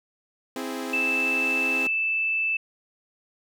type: chord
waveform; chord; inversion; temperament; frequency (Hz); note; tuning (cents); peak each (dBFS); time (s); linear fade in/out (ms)
sawtooth; C augmented; none; equal; 261.6 / 329.6 / 415.3; C4 / E4 / G#4; 0 / 0 / 0; -28 / -32 / -32; 0.56-1.87; 2
type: tone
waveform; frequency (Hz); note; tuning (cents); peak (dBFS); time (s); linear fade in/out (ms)
sine; 2637; E7; 0; -22; 0.93-2.57; 5
effects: none